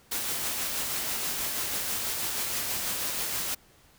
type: noise with tremolo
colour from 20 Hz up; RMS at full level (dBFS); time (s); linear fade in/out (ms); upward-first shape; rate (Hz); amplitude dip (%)
white; -30; 0.11-3.55; 10; sine; 6.2; 25
effects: pink hiss -59 dBFS RMS until 3.98 s